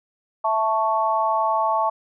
sine chord, A major, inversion second, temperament equal, 659.3 / 880 / 1108.7 Hz, E5 / A5 / C#6, 0 / 0 / 0 cents, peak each -24 / -21 / -23 dBFS, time 0.44-1.9 s, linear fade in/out 10 ms, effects none

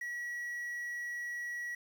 triangle tone with quantisation, 1925 Hz, B6, 45 cents flat, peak -35 dBFS, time 0.01-1.75 s, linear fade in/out 5 ms, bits 10, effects none

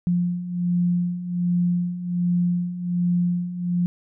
sine beating tone pair, 175.1 / 176.4 Hz, F3 / F3, +5 / +18 cents, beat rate 1.3 Hz, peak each -26 / -21 dBFS, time 0.07-3.86 s, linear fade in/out 0 ms, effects none

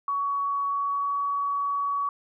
sine tone with pitch glide, 1124 to 1130.5 Hz, C#6 to C#6, +24 to +34 cents, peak -24 dBFS, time 0.08-2.09 s, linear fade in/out 2 ms, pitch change +10 cents, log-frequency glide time 0.73-1.18 s, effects none

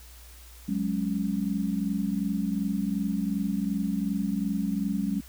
sine chord, F# suspended second, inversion none, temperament equal, 185 / 207.7 / 277.2 Hz, F#3 / G#3 / C#4, 0 / 0 / 0 cents, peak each -30 / -28 / -32 dBFS, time 0.68-5.21 s, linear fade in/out 10 ms, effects added 60 Hz sine -47 dBFS peak until 5.28 s + white hiss -52 dBFS RMS until 5.28 s

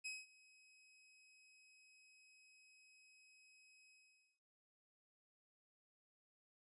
sawtooth tone with ADSR envelope, 2542 Hz, D#7, 36 cents sharp, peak -40 dBFS, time 0.04-4.4 s, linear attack 19 ms, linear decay 200 ms, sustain -23 dB, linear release 500 ms, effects resampled to 24000 Hz

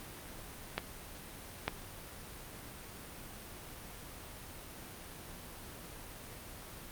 clicks, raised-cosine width 0.3 ms, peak -15 dBFS, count 2, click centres 0.78 / 1.68 s, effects pink hiss -48 dBFS RMS until 6.91 s + Opus 32 kbps

